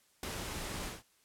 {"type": "noise with ADSR envelope", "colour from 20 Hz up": "pink", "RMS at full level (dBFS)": -34, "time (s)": [0.23, 1.03], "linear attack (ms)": 4, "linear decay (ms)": 5, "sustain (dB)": -6, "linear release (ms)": 170, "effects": ["white hiss -69 dBFS RMS until 1.24 s", "low-pass 12000 Hz 12 dB/octave"]}